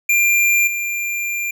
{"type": "tone with level steps", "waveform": "square", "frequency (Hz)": 2385, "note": "D7", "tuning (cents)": 26, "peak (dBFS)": [-13, -21], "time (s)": [0.09, 1.51], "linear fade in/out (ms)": 5, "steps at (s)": 0.67, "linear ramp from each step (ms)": 5, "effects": []}